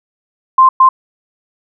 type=tone bursts at uneven times; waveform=sine; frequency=1046.5 Hz; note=C6; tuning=in tune; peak=-3 dBFS; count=2; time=0.58-0.69 / 0.8-0.89 s; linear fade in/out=5 ms; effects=none